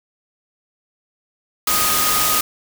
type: tone in noise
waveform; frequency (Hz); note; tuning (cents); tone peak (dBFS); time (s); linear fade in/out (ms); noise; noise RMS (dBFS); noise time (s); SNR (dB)
sine; 1244.5; D#6; 0; -22; 1.67-2.41; 5; white; -18; 1.67-2.41; -7
effects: none